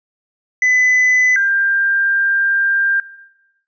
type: tone pair in turn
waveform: triangle / sine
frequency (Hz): 2006 / 1592.2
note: B6 / G6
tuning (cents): +26 / +27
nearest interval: major third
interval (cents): 399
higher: first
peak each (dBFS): -9 / -12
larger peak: first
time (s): 0.62-1.36 / 1.36-3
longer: second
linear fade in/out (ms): 2
effects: noise-tail reverb RT60 1.0 s tail -19 dB re dry + resampled to 16000 Hz